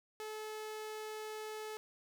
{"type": "tone", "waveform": "sawtooth", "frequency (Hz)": 431.4, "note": "A4", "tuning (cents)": -34, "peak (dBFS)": -38, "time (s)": [0.2, 1.77], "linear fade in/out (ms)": 0, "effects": []}